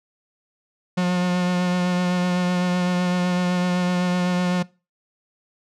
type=tone with vibrato; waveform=45% pulse; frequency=179.4 Hz; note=F3; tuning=47 cents sharp; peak=-18 dBFS; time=0.97-4.63 s; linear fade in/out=10 ms; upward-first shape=sine; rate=7.9 Hz; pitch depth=17 cents each way; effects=noise-tail reverb RT60 0.3 s tail -22 dB re dry + low-pass 6000 Hz 12 dB/octave